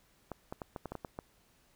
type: clicks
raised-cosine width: 1 ms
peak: -25 dBFS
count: 9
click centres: 0.317 / 0.525 / 0.618 / 0.762 / 0.857 / 0.92 / 0.953 / 1.048 / 1.189 s
effects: pink hiss -68 dBFS RMS until 1.75 s